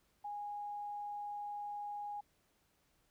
sine tone, 824 Hz, G#5, 14 cents flat, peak -40 dBFS, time 0.24-2.21 s, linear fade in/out 10 ms, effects pink hiss -75 dBFS RMS until 3.1 s

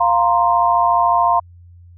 sine chord, F suspended fourth, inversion none, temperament equal, 698.5 / 932.3 / 1046.5 Hz, F5 / Bb5 / C6, 0 / 0 / 0 cents, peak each -16 dBFS, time 0-1.4 s, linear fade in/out 10 ms, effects added 87 Hz sine -40 dBFS peak until 1.97 s

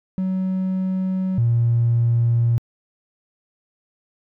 triangle tone pair in turn, 187.5 / 117.44 Hz, F#3 / A#2, +23 / +13 cents, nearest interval minor sixth, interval 810 cents, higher first, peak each -17 / -11 dBFS, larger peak second, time 0.18-1.38 / 1.38-2.58 s, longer neither, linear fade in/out 0 ms, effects tanh soft clip ceiling -12 dBFS

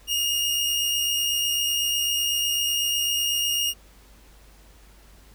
sawtooth tone pair together, 2781 / 2849 Hz, F7 / F7, -8 / +34 cents, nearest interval unison, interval 42 cents, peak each -30 / -19 dBFS, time 0.07-3.74 s, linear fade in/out 50 ms, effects added 50 Hz sine -50 dBFS peak until 5.34 s + pink hiss -55 dBFS RMS until 5.34 s

